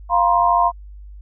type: chord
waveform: sine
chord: F suspended fourth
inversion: none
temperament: equal with one note detuned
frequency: 698.5 / 953 / 1046.5 Hz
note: F5 / Bb5 / C6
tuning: 0 / +38 / 0 cents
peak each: -17 dBFS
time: 0.09-0.72 s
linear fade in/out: 50 ms
effects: added 50 Hz sine -35 dBFS peak until 1.21 s